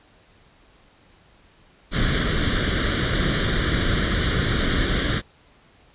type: noise with comb filter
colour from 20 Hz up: pink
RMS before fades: -21 dBFS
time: 1.91-5.22 s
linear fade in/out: 50 ms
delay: 0.58 ms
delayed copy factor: +0.85
effects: pink hiss -55 dBFS RMS until 5.94 s + resampled to 8000 Hz